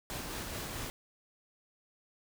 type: noise with tremolo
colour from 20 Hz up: pink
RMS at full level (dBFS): -39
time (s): 0.1-0.9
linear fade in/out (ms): 0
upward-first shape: sine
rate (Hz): 4.6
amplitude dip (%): 25
effects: none